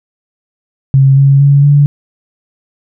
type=tone with pitch steps; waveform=sine; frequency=135.5 / 138.27 / 141.09 / 143.97 Hz; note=C#3 / C#3 / C#3 / D3; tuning=-39 / -4 / +31 / -34 cents; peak=-3 dBFS; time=0.94-1.86 s; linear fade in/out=0 ms; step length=230 ms; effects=none

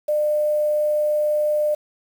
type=tone with quantisation; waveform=sine; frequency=601 Hz; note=D5; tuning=40 cents sharp; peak=-17 dBFS; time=0.08-1.75 s; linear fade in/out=10 ms; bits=7; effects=none

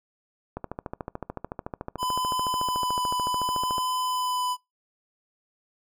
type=click train; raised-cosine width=1 ms; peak=-18 dBFS; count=45; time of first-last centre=0.57-3.782 s; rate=13.7 Hz
type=tone with vibrato; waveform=square; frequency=1004 Hz; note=B5; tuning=28 cents sharp; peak=-26 dBFS; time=1.98-4.57 s; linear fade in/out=50 ms; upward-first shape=sine; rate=0.66 Hz; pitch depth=11 cents each way
effects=noise-tail reverb RT60 0.2 s tail -25 dB re dry

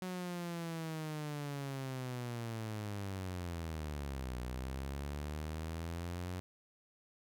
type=linear two-way sweep; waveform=sawtooth; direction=down then up; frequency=185 to 61 to 91.4 Hz; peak=-35 dBFS; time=0.02-6.4 s; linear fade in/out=0 ms; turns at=4.38 s; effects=none

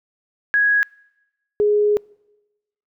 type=tone pair in turn; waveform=sine; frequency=1661.2 / 416.6 Hz; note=G#6 / G#4; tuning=0 / +5 cents; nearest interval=2 octaves; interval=2395 cents; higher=first; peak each=-13 dBFS; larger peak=neither; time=0.54-0.83 / 1.6-1.97 s; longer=second; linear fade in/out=0 ms; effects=noise-tail reverb RT60 1.0 s tail -26 dB re dry

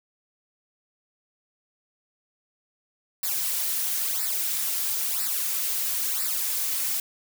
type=noise with flanger; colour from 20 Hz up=blue; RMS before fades=-27 dBFS; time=3.23-7 s; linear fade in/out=2 ms; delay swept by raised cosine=0.31 to 4.21 ms; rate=1 Hz; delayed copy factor=-0.85; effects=none

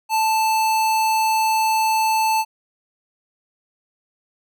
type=tone; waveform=square; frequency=880 Hz; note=A5; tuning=in tune; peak=-17 dBFS; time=0.09-2.45 s; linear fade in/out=50 ms; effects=none

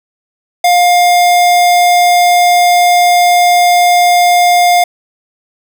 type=tone; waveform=square; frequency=707 Hz; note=F5; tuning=21 cents sharp; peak=-6 dBFS; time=0.64-4.84 s; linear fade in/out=5 ms; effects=none

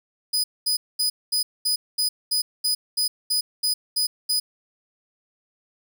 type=tone bursts; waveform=sawtooth; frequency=4978 Hz; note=D#8; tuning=in tune; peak=-17 dBFS; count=13; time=0.33-4.4 s; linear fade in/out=10 ms; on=110 ms; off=220 ms; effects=none

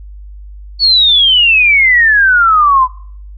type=exponential sweep; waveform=sine; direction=down; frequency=4490 to 1000 Hz; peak=-5 dBFS; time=0.79-2.88 s; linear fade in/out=50 ms; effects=noise-tail reverb RT60 0.6 s tail -23 dB re dry + added 50 Hz sine -28 dBFS peak until 3.37 s

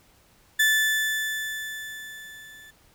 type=tone with level ramp; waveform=35% pulse; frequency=1750 Hz; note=A6; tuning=10 cents flat; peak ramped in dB=-15 to -44 dBFS; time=0.59-2.71 s; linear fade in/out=10 ms; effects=pink hiss -59 dBFS RMS until 2.94 s

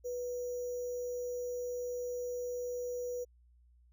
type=tone with sample-and-hold; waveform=sine; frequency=490.6 Hz; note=B4; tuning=12 cents flat; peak=-35 dBFS; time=0.04-3.25 s; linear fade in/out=20 ms; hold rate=6300 Hz; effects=added 60 Hz sine -61 dBFS peak until 3.92 s

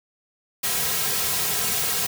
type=noise with comb filter; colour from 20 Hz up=white; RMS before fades=-24 dBFS; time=0.63-2.07 s; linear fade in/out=10 ms; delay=3.4 ms; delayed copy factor=-0.8; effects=none

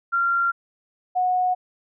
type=tone pair in turn; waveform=sine; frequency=1381 / 731.6 Hz; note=F6 / F#5; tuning=-20 / -20 cents; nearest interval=major seventh; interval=1100 cents; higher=first; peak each=-18 dBFS; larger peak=neither; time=0.12-0.52 / 1.15-1.55 s; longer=neither; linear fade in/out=20 ms; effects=none

